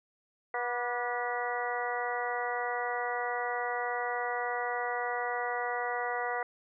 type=harmonic tone with a mistuned harmonic; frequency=243.3 Hz; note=B3; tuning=26 cents flat; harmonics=2 / 3 / 4 / 5 / 6 / 7 / 8; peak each=-37 / -35 / -39 / -40 / -40 / -47 / -37 dBFS; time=0.54-6.43 s; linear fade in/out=2 ms; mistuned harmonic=5; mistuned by=-43 cents; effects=none